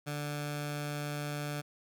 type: tone with notch filter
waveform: 15% pulse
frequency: 146.83 Hz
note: D3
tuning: in tune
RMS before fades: -37 dBFS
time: 0.06-1.62 s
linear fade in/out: 20 ms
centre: 370 Hz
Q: 1.2
effects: none